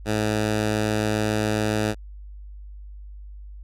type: tone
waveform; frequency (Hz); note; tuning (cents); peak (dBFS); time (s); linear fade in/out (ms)
10% pulse; 107.2; A2; -45; -13; 0.05-1.95; 50
effects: added 50 Hz sine -37 dBFS peak until 3.63 s + low-pass 11000 Hz 12 dB/octave